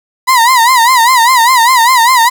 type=tone with vibrato; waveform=35% pulse; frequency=976 Hz; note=B5; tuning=21 cents flat; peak=-3 dBFS; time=0.27-2.3 s; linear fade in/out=20 ms; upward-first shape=sine; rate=5 Hz; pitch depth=130 cents each way; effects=7-bit